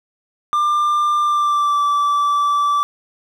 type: tone with pitch glide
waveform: triangle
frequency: 1193 to 1161 Hz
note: D6 to D6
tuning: +27 to -20 cents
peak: -12 dBFS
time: 0.53-2.83 s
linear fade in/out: 0 ms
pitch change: -47 cents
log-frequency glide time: 1.21-1.82 s
effects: none